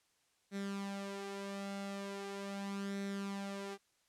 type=tone with flanger; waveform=sawtooth; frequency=198.2 Hz; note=G3; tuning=19 cents sharp; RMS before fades=-42 dBFS; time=0.51-3.78 s; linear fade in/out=50 ms; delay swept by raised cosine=0.51 to 3.61 ms; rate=0.4 Hz; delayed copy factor=+0.6; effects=white hiss -75 dBFS RMS until 4.08 s + low-pass 9000 Hz 12 dB/octave